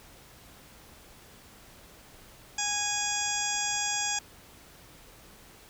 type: harmonic tone with a mistuned harmonic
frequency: 825 Hz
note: G#5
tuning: 12 cents flat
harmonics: 1 / 2 / 3 / 4 / 6 / 7 / 8 / 9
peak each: -36 / -37 / -38 / -37 / -38 / -38 / -33 / -34 dBFS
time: 2.58-4.19 s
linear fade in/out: 5 ms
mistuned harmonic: 4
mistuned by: +25 cents
effects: pink hiss -53 dBFS RMS until 5.69 s